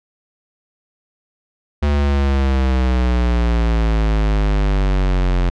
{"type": "exponential sweep", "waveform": "square", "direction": "down", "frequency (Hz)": [73.42, 44.04], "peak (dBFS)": -14, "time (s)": [1.82, 5.5], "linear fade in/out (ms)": 10, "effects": ["low-pass 4000 Hz 12 dB/octave"]}